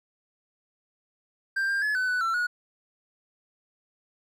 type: tone with pitch steps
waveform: triangle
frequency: 1581 / 1596 / 1708 / 1509 / 1489 / 1344 / 1454 Hz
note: G6 / G6 / G#6 / F#6 / F#6 / E6 / F#6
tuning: +14 / +31 / +48 / +34 / +11 / +33 / -31 cents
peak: -22 dBFS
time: 1.56-2.47 s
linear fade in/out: 10 ms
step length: 130 ms
effects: none